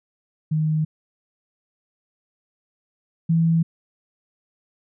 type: tone pair in turn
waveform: sine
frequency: 155.56 / 164.68 Hz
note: D#3 / E3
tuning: 0 / -1 cents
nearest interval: minor second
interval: 99 cents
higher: second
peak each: -18 / -15 dBFS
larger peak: second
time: 0.51-0.85 / 3.29-3.63 s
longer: neither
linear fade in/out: 10 ms
effects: none